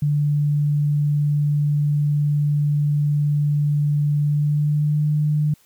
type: tone with pitch glide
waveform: sine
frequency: 146.83 to 150 Hz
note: D3 to D3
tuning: 0 to +37 cents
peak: -16 dBFS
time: 0.02-5.54 s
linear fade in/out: 5 ms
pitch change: +37 cents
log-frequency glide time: 4.22-5.06 s
effects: white hiss -57 dBFS RMS until 5.65 s